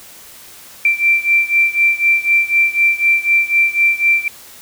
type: beating tone pair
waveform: sine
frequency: 2349 / 2353 Hz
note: D7 / D7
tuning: 0 / +3 cents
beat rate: 4 Hz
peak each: -13 / -15 dBFS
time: 0.85-4.28 s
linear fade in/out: 2 ms
effects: white hiss -39 dBFS RMS until 4.61 s